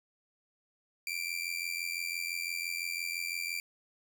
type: tone with amplitude modulation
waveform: sawtooth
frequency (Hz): 2356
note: D7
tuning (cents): +5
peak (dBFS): -27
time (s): 1.07-3.6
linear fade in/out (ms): 2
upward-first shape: sine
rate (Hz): 85.9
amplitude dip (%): 80
effects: none